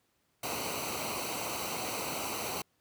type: noise with comb filter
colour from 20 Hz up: pink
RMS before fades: -36 dBFS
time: 0.43-2.62 s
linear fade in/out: 5 ms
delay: 0.58 ms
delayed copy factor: -0.75
effects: pink hiss -74 dBFS RMS until 2.8 s + high-pass 80 Hz 12 dB/octave